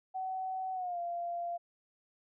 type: tone with pitch glide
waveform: sine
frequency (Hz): 754 to 691.4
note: F#5 to F5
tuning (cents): +32 to -18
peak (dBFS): -34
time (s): 0.14-1.58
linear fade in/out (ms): 20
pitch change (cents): -150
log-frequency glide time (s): 0.73-0.99
effects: none